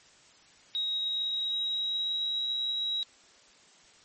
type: tone with pitch glide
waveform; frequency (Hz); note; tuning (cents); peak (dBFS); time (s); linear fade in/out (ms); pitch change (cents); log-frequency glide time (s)
sine; 3800 to 3857; A#7 to B7; +33 to -42; -28; 0.75-3.03; 0; +25; 0.92-2.43
effects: white hiss -58 dBFS RMS until 4.04 s + MP3 32 kbps